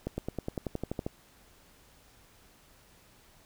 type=accelerating click train; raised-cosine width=2 ms; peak=-19 dBFS; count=12; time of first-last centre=0.07-1.065 s; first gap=110 ms; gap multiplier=0.96; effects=pink hiss -60 dBFS RMS until 3.45 s